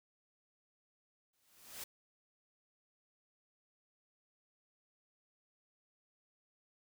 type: noise with exponential growth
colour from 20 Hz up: white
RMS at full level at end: -43 dBFS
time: 1.33-1.84 s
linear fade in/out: 5 ms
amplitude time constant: 110 ms
effects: none